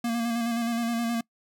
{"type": "tone with vibrato", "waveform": "square", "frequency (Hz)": 233.1, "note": "A#3", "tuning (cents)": 0, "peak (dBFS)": -26, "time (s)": [0.04, 1.21], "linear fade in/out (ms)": 5, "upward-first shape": "square", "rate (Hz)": 9.5, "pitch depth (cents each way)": 26, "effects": ["noise-tail reverb RT60 0.1 s tail -24 dB re dry"]}